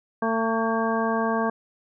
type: harmonic tone with a mistuned harmonic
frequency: 225 Hz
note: A3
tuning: 39 cents sharp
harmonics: 1 / 2 / 3 / 4 / 5 / 7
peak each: -26 / -28 / -28 / -30 / -29 / -32 dBFS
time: 0.22-1.5 s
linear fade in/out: 5 ms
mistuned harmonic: 7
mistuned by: +26 cents
effects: none